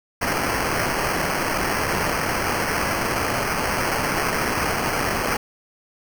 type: noise with sample-and-hold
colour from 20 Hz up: white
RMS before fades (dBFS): -23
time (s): 0.21-5.37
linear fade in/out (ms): 5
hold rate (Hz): 3675
effects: none